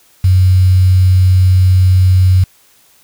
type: tone with quantisation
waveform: sine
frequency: 92.5 Hz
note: F#2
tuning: in tune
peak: -5 dBFS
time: 0.24-2.44 s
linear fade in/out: 5 ms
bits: 5
effects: white hiss -49 dBFS RMS until 3.03 s